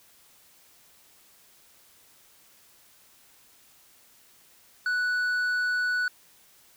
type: tone with tanh clipping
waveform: sine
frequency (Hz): 1480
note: F#6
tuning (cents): 0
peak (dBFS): -25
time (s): 4.86-6.08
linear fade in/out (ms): 2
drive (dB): 6
effects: white hiss -58 dBFS RMS until 6.76 s